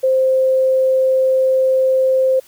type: tone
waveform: sine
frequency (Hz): 523.3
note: C5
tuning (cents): 0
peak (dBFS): -11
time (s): 0.03-2.4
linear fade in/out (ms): 10
effects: white hiss -48 dBFS RMS until 2.47 s